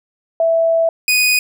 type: tone pair in turn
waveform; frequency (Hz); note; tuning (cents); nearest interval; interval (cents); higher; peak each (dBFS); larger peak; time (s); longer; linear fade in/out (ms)
sine / sawtooth; 659.3 / 2484; E5 / D#7; 0 / -3; octave + major seventh; 2297; second; -11 / -8; second; 0.4-0.89 / 1.08-1.39; first; 2
effects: none

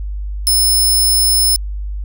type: tone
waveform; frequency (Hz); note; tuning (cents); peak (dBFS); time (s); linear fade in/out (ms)
15% pulse; 5230; E8; -15; -5; 0.47-1.56; 0
effects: added 50 Hz sine -20 dBFS peak until 2.04 s

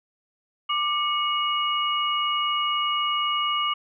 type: tone cluster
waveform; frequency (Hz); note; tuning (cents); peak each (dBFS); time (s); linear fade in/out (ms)
sine; 1183 / 2211 / 2892; D6 / C#7 / F#7; +12 / -5 / -40; -24 / -32 / -26; 0.69-3.74; 10
effects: none

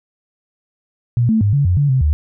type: tone with pitch steps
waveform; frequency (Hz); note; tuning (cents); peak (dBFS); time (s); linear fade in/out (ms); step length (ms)
sine; 119.7 / 220.9 / 102.3 / 142 / 89.6 / 143.6 / 130.8 / 75; A#2 / A3 / G#2 / C#3 / F2 / D3 / C3 / D2; +46 / +7 / -26 / +42 / +45 / -39 / 0 / +37; -11; 1.17-2.13; 0; 120
effects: none

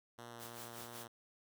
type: tone with vibrato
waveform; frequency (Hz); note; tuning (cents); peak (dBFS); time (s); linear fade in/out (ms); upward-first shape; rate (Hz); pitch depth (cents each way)
5% pulse; 118.1; A#2; +23; -38; 0.18-1.08; 10; sine; 3.1; 11
type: noise with tremolo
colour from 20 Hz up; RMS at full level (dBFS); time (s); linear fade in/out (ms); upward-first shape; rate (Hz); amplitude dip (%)
white; -50; 0.38-1.07; 50; sine; 5.3; 70
effects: none

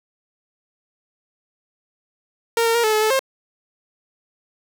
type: tone with pitch steps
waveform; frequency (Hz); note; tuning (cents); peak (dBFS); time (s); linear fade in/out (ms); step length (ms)
sawtooth; 462.2 / 457.9 / 470.4 / 433.6 / 429.4 / 434.6 / 533; A#4 / A#4 / A#4 / A4 / A4 / A4 / C5; -15 / -31 / +16 / -25 / -42 / -21 / +32; -12; 2.57-3.193; 2; 89
effects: 7-bit

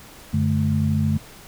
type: tone cluster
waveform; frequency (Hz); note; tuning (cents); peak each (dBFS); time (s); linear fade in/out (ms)
sine; 94 / 146.9 / 216.2; F#2 / D3 / A3; +28 / +1 / -30; -22; 0.33-1.18; 10
effects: pink hiss -44 dBFS RMS until 1.47 s

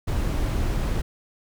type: noise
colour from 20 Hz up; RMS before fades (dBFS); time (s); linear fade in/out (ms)
brown; -24; 0.07-1.02; 10
effects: none

